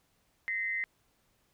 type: tone pair together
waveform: sine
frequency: 1858.7 / 2061 Hz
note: A#6 / C7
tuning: -6 / -27 cents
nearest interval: major second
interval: 179 cents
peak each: -35 / -32 dBFS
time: 0.48-0.84 s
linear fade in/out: 0 ms
effects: pink hiss -72 dBFS RMS until 1.53 s